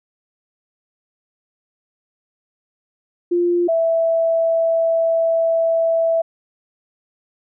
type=tone pair in turn; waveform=sine; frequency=349.2 / 659.2 Hz; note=F4 / E5; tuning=0 / 0 cents; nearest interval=major seventh; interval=1100 cents; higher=second; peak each=-14 dBFS; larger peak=neither; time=3.31-3.68 / 3.68-6.22 s; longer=second; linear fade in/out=10 ms; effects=none